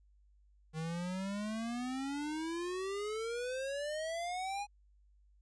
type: exponential sweep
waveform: square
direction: up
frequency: 155.7 to 832 Hz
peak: -37 dBFS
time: 0.73-4.67 s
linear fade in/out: 50 ms
effects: added 50 Hz sine -63 dBFS peak until 5.41 s + resampled to 22050 Hz